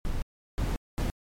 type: noise bursts at uneven times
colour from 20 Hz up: brown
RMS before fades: -28 dBFS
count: 3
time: 0.05-0.22 / 0.58-0.76 / 0.98-1.1 s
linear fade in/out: 0 ms
effects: MP3 64 kbps